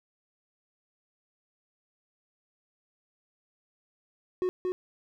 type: tone with echo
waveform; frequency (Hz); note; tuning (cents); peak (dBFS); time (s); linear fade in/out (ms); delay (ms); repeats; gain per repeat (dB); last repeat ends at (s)
triangle; 366.2; F#4; -18; -23; 4.42-4.49; 0; 230; 1; -2; 4.72
effects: none